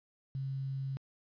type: tone with quantisation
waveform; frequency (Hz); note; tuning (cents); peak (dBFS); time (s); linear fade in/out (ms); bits
sine; 135; C#3; -45; -34; 0.35-0.97; 0; 10
effects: resampled to 11025 Hz